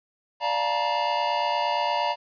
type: chord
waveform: square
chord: Bb major seventh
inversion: first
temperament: equal with one note detuned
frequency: 587.3 / 698.5 / 880 / 948.6 Hz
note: D5 / F5 / A5 / Bb5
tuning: 0 / 0 / 0 / +30 cents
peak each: -31 / -31 / -31 / -26 dBFS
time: 0.4-2.16 s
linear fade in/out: 50 ms
effects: resampled to 11025 Hz + 10-bit